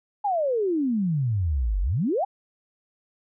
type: exponential two-way sweep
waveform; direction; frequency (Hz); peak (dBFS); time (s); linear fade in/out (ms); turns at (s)
sine; down then up; 852 to 44 to 852; -21; 0.24-2.25; 10; 1.81
effects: none